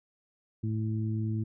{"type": "harmonic tone", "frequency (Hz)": 109.4, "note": "A2", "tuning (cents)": -9, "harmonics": [1, 2, 3], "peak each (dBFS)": [-29, -35, -39], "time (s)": [0.63, 1.44], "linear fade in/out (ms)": 10, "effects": []}